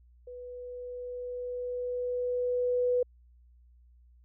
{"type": "tone with level ramp", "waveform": "sine", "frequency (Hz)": 493.9, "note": "B4", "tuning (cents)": 0, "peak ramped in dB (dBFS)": [-41, -23], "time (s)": [0.27, 3.03], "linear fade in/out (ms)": 5, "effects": ["added 60 Hz sine -56 dBFS peak until 4.24 s"]}